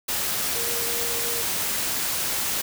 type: tone in noise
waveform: sine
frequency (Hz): 469.7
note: A#4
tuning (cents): +13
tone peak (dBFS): -34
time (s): 0.55-1.42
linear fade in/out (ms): 10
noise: white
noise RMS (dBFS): -26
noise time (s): 0.08-2.62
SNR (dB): -11
effects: none